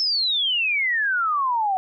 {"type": "exponential sweep", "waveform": "sine", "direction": "down", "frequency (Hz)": [5360, 740], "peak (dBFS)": -19, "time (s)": [0, 1.77], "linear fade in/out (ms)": 0, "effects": []}